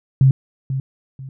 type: tone with echo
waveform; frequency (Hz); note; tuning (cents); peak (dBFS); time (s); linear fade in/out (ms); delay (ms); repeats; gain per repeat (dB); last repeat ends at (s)
sine; 133.6; C3; +36; -8; 0.21-0.31; 2; 490; 2; -11; 1.29
effects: none